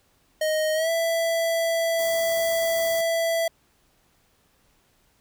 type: tone with pitch glide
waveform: square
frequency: 622.3 to 663.1 Hz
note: D#5 to E5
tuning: 0 to +10 cents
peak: -22 dBFS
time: 0.41-3.48 s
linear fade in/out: 5 ms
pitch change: +110 cents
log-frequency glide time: 0.74-0.9 s
type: band-stop noise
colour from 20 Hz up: white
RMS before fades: -36 dBFS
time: 1.99-3.01 s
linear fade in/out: 0 ms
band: 1200 to 5900 Hz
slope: 24 dB/octave
effects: pink hiss -64 dBFS RMS until 5.2 s